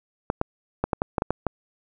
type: clicks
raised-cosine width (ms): 1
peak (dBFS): -8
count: 9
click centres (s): 0.301 / 0.414 / 0.84 / 0.932 / 1.019 / 1.182 / 1.221 / 1.306 / 1.467
effects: none